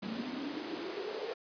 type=noise with high-pass filter sweep; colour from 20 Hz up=pink; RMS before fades=-39 dBFS; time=0.02-1.34 s; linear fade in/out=10 ms; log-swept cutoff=210 to 480 Hz; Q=9.6; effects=resampled to 11025 Hz